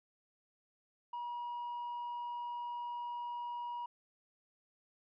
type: tone with tanh clipping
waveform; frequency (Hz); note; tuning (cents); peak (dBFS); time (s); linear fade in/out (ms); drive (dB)
sine; 960; B5; -49; -39; 1.13-3.86; 5; 1
effects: none